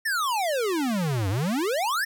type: exponential two-way sweep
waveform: square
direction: down then up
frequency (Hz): 1856 to 91.1 to 1856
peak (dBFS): -24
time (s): 0.05-2.05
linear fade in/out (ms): 10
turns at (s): 1.29
effects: none